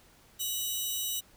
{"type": "tone pair together", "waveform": "10% pulse", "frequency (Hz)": [2960, 3829], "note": ["F#7", "A#7"], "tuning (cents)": [0, 46], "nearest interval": "major third", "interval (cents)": 446, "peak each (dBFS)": -26, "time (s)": [0.39, 1.21], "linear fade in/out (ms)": 20, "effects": ["pink hiss -60 dBFS RMS until 1.36 s"]}